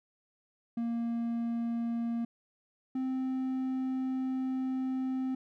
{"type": "tone pair in turn", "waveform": "triangle", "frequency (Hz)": [233.1, 260.5], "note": ["A#3", "C4"], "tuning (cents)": [0, -7], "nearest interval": "major second", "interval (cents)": 193, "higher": "second", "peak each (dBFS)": -28, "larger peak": "neither", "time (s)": [[0.77, 2.25], [2.95, 5.35]], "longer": "second", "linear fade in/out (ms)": 5, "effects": []}